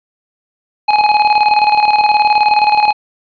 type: tone with tremolo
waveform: square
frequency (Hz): 840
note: G#5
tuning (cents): +19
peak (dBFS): -7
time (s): 0.88-2.93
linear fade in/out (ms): 10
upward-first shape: square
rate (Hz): 19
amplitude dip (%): 55
effects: resampled to 11025 Hz + 8-bit